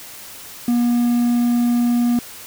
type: tone with quantisation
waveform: triangle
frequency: 239.9 Hz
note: A#3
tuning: 50 cents sharp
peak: -12 dBFS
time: 0.68-2.19 s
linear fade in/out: 2 ms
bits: 7
effects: white hiss -37 dBFS RMS until 2.46 s